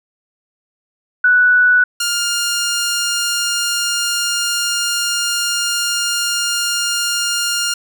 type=tone pair in turn; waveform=sine / 10% pulse; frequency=1480 / 1406.4 Hz; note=F#6 / F6; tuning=0 / +12 cents; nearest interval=minor second; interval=88 cents; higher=first; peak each=-8 dBFS; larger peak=neither; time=1.24-1.84 / 2-7.74 s; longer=second; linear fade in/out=5 ms; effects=none